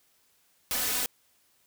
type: noise with comb filter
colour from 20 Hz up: white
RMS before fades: -29 dBFS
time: 0.71-1.06 s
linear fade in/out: 0 ms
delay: 4 ms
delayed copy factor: +0.95
effects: white hiss -67 dBFS RMS until 1.66 s